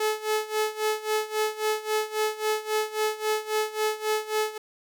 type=tone with tremolo; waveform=sawtooth; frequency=430.6 Hz; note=A4; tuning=37 cents flat; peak=-18 dBFS; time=0-4.58 s; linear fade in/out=5 ms; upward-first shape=sine; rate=3.7 Hz; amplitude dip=85%; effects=none